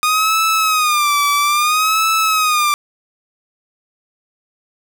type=tone with vibrato; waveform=sawtooth; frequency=1229 Hz; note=D#6; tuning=22 cents flat; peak=-9 dBFS; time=0.03-2.74 s; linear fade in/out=0 ms; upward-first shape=sine; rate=0.6 Hz; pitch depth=110 cents each way; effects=none